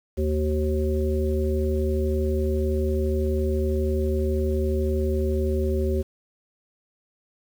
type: harmonic tone with a mistuned harmonic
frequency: 76 Hz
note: D#2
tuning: 40 cents flat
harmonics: 1 / 3 / 5 / 7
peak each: -23 / -30 / -26 / -32 dBFS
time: 0.17-6.03 s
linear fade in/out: 20 ms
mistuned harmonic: 7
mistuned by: +20 cents
effects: 8-bit